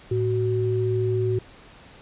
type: tone pair together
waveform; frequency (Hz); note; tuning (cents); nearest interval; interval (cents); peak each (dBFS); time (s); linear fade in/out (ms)
sine; 110.83 / 373.2; A2 / F#4; +13 / +15; octave + major sixth; 2102; -23; 0.11-1.39; 5
effects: pink hiss -48 dBFS RMS until 2.01 s + resampled to 8000 Hz

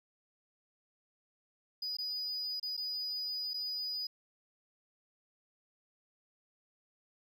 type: tone with dropouts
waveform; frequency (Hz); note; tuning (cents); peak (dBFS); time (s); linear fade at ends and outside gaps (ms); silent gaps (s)
triangle; 4947; D#8; -11; -33; 1.82-4.07; 5; 1.969-1.985 / 2.598-2.628 / 2.768-2.775 / 3.535-3.541
effects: tanh soft clip ceiling -30 dBFS

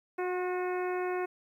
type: harmonic tone with a mistuned harmonic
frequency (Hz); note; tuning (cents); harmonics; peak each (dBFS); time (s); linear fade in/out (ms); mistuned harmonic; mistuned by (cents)
363.5; F#4; -31; 1 / 2 / 3 / 4 / 5 / 6 / 7; -31 / -37 / -41 / -43 / -45 / -47 / -48; 0.18-1.26; 10; 3; -19
effects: 11-bit

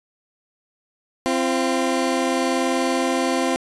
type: tone pair together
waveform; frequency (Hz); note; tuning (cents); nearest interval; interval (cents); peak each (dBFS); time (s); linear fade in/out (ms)
20% pulse; 261.9 / 342.3; C4 / F4; +2 / -35; perfect fourth; 463; -16 / -18; 1.26-3.56; 0
effects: resampled to 24000 Hz

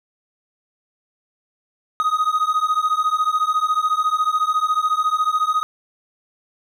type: beating tone pair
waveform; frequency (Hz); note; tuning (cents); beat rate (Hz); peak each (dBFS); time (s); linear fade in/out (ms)
triangle; 1244.5 / 1258.5; D#6 / D#6; 0 / +19; 14; -18; 2-5.63; 0
effects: none

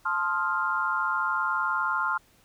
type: chord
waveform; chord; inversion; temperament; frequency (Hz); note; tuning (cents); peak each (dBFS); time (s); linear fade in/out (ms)
sine; F dominant seventh; first; just; 873.1 / 1047.7 / 1257.2 / 1396.9; A5 / C6 / Eb6 / F6; -14 / +2 / +18 / 0; -33 / -29 / -33 / -27; 0.05-2.18; 10
effects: pink hiss -61 dBFS RMS until 2.44 s

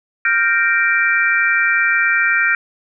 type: chord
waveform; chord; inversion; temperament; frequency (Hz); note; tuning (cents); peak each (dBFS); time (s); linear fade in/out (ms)
sine; G minor seventh; third; equal with one note detuned; 1396.9 / 1568 / 1851.8 / 2349; F6 / G6 / Bb6 / D7; 0 / 0 / -12 / 0; -18; 0.25-2.55; 2
effects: none

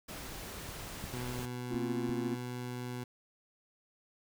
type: noise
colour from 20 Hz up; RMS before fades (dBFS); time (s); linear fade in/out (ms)
pink; -44; 0.08-1.46; 10
type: click train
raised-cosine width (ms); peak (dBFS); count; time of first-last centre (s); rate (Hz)
5; -32; 5; 0.69-2.094; 2.85
type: tone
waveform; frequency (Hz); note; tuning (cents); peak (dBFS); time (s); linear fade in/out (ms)
20% pulse; 123.7; B2; +3; -33; 1.13-3.04; 5
type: chord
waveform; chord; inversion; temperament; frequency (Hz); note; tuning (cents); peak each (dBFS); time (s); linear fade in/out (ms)
triangle; Bb suspended second; none; equal; 233.1 / 261.6 / 349.2; Bb3 / C4 / F4; 0 / 0 / 0; -36 / -36 / -35; 1.7-2.36; 20
effects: none

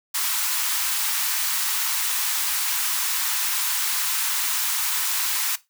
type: high-pass noise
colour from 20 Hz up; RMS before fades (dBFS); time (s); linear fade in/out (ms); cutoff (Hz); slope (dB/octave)
white; -24; 0.14-5.56; 10; 850; 48
effects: noise-tail reverb RT60 0.2 s tail -17 dB re dry

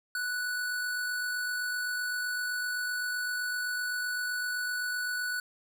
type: tone with amplitude modulation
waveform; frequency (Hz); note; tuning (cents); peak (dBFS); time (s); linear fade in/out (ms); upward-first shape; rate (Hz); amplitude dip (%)
square; 1480; F#6; 0; -30; 0.15-5.4; 2; sine; 47.8; 25
effects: none

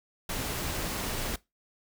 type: noise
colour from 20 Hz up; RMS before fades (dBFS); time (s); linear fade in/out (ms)
pink; -33; 0.29-1.36; 5
effects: noise-tail reverb RT60 0.2 s tail -20 dB re dry

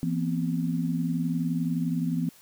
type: tone cluster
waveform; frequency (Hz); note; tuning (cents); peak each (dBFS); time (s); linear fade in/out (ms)
sine; 167.2 / 239.1 / 258.6; E3 / A#3 / C4; +25 / +44 / -20; -27 / -31 / -30; 0.03-2.29; 0
effects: white hiss -55 dBFS RMS until 2.41 s

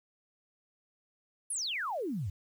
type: exponential sweep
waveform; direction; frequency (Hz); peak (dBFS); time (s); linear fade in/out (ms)
sine; down; 11050 to 83.2; -32; 1.5-2.3; 5
effects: 10-bit

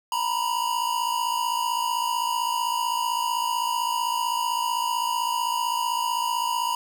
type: tone pair together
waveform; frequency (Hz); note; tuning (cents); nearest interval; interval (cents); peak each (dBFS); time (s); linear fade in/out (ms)
square; 936.3 / 992; A#5 / B5; +7 / +7; minor second; 100; -27; 0.12-6.75; 2
effects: 8-bit

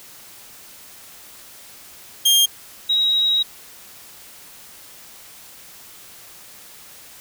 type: tone pair in turn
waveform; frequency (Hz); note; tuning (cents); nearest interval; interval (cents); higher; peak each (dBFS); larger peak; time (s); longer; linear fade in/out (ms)
sawtooth / sine; 3214 / 3822; G7 / A#7; +43 / +43; minor third; 300; second; -9 / -15; first; 2.25-2.46 / 2.89-3.43; second; 10
effects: white hiss -43 dBFS RMS until 7.2 s

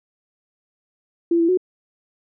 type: tone with pitch steps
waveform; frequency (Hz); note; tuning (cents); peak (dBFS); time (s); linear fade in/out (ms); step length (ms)
sine; 338.7 / 333.7 / 367.3; E4 / E4 / F#4; +47 / +21 / -13; -14; 1.31-1.574; 5; 88
effects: none

